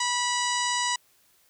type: harmonic tone with a mistuned harmonic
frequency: 978 Hz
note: B5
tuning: 17 cents flat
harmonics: 1 / 2 / 3 / 4 / 5 / 6 / 7 / 8 / 9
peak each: -28 / -31 / -33 / -34 / -35 / -36 / -36 / -37 / -38 dBFS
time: 0-0.96 s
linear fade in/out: 5 ms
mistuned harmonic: 9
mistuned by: -58 cents
effects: white hiss -63 dBFS RMS until 1.49 s